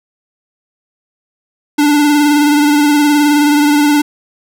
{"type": "tone with vibrato", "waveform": "square", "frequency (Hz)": 293.7, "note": "D4", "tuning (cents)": 0, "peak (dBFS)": -8, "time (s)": [1.78, 4.02], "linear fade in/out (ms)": 10, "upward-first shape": "triangle", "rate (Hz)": 19, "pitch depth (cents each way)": 41, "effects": []}